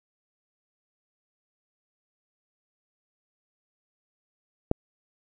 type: click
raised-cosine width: 2 ms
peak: -8 dBFS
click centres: 4.714 s
effects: none